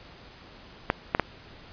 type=clicks; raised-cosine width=0.5 ms; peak=-6 dBFS; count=3; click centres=0.901 / 1.149 / 1.197 s; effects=pink hiss -49 dBFS RMS until 1.72 s + resampled to 11025 Hz